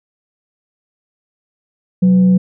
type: tone with frequency modulation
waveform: sine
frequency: 185 Hz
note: F#3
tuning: in tune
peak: -7 dBFS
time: 2.02-2.38 s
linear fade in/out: 10 ms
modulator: 312 Hz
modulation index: 0.22
effects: none